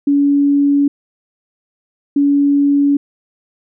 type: tone pair in turn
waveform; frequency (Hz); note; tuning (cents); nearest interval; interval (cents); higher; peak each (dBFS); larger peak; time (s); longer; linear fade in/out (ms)
sine; 283.9 / 283.9; C#4 / C#4; +41 / +41; unison; 0; neither; -9; neither; 0.07-0.88 / 2.16-2.97; neither; 5
effects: none